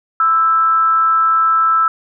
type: tone with amplitude modulation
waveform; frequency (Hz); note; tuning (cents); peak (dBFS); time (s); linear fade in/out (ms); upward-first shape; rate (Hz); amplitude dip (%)
sine; 1318.5; E6; 0; -8; 0.2-1.88; 2; sine; 292; 40
effects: none